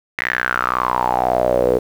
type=tone with band-pass filter sweep; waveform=sawtooth; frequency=62 Hz; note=B1; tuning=7 cents sharp; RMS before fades=-18 dBFS; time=0.18-1.79 s; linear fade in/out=10 ms; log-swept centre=2000 to 450 Hz; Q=7; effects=7-bit